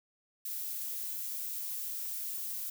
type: noise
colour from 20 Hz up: violet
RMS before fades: -38 dBFS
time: 0.45-2.7 s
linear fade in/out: 5 ms
effects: none